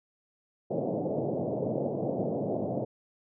white band-pass noise, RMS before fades -31 dBFS, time 0.7-2.85 s, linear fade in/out 10 ms, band 110 to 670 Hz, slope 48 dB/octave, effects none

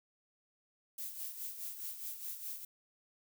violet noise with tremolo, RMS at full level -41 dBFS, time 0.98-2.65 s, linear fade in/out 5 ms, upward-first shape sine, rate 4.8 Hz, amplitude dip 60%, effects none

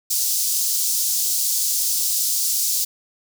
pink high-pass noise, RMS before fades -21 dBFS, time 0.1-2.85 s, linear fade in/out 10 ms, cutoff 5100 Hz, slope 24 dB/octave, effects none

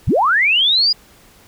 sine linear sweep, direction up, 41.94 to 4978 Hz, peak -11 dBFS, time 0.07-0.93 s, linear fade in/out 10 ms, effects pink hiss -48 dBFS RMS until 1.47 s

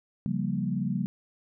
sine chord, G half-diminished seventh, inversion second, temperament equal, 138.59 / 174.61 / 196 / 233.1 Hz, Db3 / F3 / G3 / Bb3, 0 / 0 / 0 / 0 cents, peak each -33 / -32 / -30 / -33 dBFS, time 0.26-1.06 s, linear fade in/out 0 ms, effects none

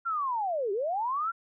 sine linear two-way sweep, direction down then up, 1396.9 to 376.1 to 1396.9 Hz, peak -27 dBFS, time 0.05-1.32 s, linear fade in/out 20 ms, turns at 0.72 s, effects none

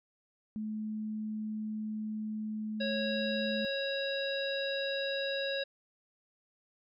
sine tone, 215.4 Hz, A3, 37 cents flat, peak -34 dBFS, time 0.56-3.65 s, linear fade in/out 0 ms
harmonic tone, 550 Hz, C#5, 14 cents flat, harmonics 1 / 3 / 5 / 7 / 9, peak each -34 / -39 / -43 / -38 / -47 dBFS, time 2.8-5.64 s, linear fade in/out 10 ms
effects none

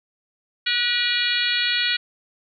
harmonic tone with a mistuned harmonic, 481.1 Hz, B4, 45 cents flat, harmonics 3 / 4 / 5 / 6 / 7 / 8 / 9, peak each -27 / -27 / -27 / -27 / -27 / -27 / -27 dBFS, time 0.66-1.97 s, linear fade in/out 10 ms, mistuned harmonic 3, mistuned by +30 cents, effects none

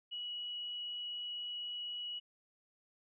sine tone, 2924 Hz, F#7, 21 cents flat, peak -39 dBFS, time 0.11-2.2 s, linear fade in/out 20 ms, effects none

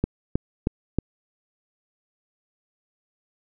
click train, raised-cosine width 3 ms, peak -8 dBFS, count 4, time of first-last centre 0.04-0.986 s, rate 3.17 Hz, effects none

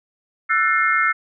sine chord, F# half-diminished seventh, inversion third, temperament just, 1332 / 1480 / 1776 / 2131 Hz, E6 / F#6 / A6 / C7, +18 / 0 / +16 / +31 cents, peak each -19 / -23 / -22 / -20 dBFS, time 0.49-1.13 s, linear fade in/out 20 ms, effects none

